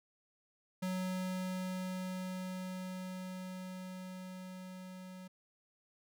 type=tone with level ramp; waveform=square; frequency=185 Hz; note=F#3; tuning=in tune; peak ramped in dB=-35 to -48 dBFS; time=0.82-5.28 s; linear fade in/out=10 ms; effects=none